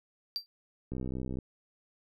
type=tone with exponential decay; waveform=triangle; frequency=4699 Hz; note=D8; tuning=in tune; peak=-26 dBFS; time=0.36-0.46 s; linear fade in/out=0 ms; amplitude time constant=21 ms
type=click train; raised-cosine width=3 ms; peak=-24 dBFS; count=31; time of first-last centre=0.92-1.387 s; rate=64.2 Hz
effects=none